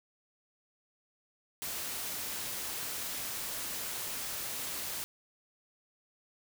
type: noise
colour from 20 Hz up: white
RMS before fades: -38 dBFS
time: 1.62-5.04 s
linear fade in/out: 0 ms
effects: none